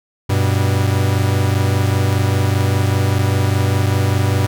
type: tone pair together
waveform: 45% pulse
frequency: 97.1 / 122.13 Hz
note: G2 / B2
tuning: -16 / -19 cents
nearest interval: major third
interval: 397 cents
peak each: -15 / -18 dBFS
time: 0.29-4.47 s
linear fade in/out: 10 ms
effects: none

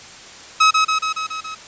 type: tone with echo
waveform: sawtooth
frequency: 1279 Hz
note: D#6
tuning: 47 cents sharp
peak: -6 dBFS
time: 0.6-0.71 s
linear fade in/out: 10 ms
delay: 140 ms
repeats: 6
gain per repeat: -3 dB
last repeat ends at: 1.55 s
effects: white hiss -39 dBFS RMS until 1.67 s + resampled to 16000 Hz

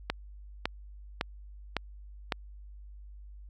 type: click train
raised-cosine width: 0.3 ms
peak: -12 dBFS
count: 5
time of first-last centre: 0.1-2.322 s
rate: 1.8 Hz
effects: added 50 Hz sine -45 dBFS peak until 3.49 s

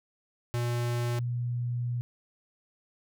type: tone pair in turn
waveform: square / sine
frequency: 120 / 121.18 Hz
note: B2 / B2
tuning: -49 / -32 cents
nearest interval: unison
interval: 17 cents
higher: second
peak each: -28 dBFS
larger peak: neither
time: 0.54-1.19 / 1.19-2.01 s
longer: second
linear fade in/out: 0 ms
effects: none

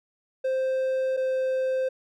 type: tone pair in turn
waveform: triangle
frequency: 523.3 / 521.2 Hz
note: C5 / C5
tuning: 0 / -7 cents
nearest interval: unison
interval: 7 cents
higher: first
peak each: -21 dBFS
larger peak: neither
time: 0.44-1.17 / 1.17-1.89 s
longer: first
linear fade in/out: 10 ms
effects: none

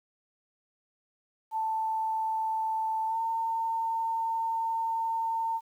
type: tone with pitch glide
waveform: sine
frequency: 884 to 905.7 Hz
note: A5 to A5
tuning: +8 to +50 cents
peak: -27 dBFS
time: 1.51-5.61 s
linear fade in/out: 50 ms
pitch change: +42 cents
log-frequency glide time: 3.07-3.17 s
effects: 10-bit

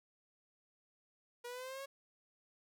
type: linear sweep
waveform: sawtooth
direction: up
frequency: 477.9 to 554.4 Hz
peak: -40 dBFS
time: 1.44-1.86 s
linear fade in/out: 10 ms
effects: none

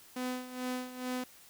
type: tone with tremolo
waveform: sawtooth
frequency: 252.3 Hz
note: B3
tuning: 37 cents sharp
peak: -29 dBFS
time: 0.16-1.24 s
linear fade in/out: 5 ms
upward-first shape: sine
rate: 2.3 Hz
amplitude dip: 75%
effects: white hiss -57 dBFS RMS until 1.49 s

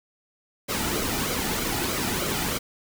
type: noise with flanger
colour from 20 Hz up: pink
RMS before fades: -27 dBFS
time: 0.68-2.59 s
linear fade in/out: 20 ms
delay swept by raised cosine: 1.1 to 1.89 ms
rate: 3.2 Hz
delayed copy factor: -0.55
effects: none

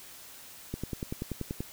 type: click train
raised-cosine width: 3 ms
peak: -20 dBFS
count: 10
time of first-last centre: 0.74-1.605 s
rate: 10.4 Hz
effects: white hiss -49 dBFS RMS until 1.72 s

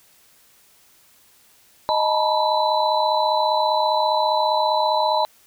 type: tone cluster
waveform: sine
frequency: 621 / 872 / 942 / 977 / 3992 Hz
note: D#5 / A5 / A#5 / B5 / B7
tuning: -3 / -16 / +18 / -19 / +18 cents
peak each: -22 / -21 / -27 / -23 / -27 dBFS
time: 1.89-5.25 s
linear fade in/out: 0 ms
effects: white hiss -55 dBFS RMS until 5.46 s

